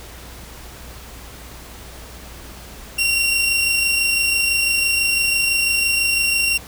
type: tone pair together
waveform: sawtooth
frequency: 2749 / 2775 Hz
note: F7 / F7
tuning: -28 / -12 cents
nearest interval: unison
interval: 16 cents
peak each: -13 / -24 dBFS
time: 2.98-6.58 s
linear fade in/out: 10 ms
effects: added 60 Hz sine -39 dBFS peak until 6.67 s + pink hiss -39 dBFS RMS until 6.67 s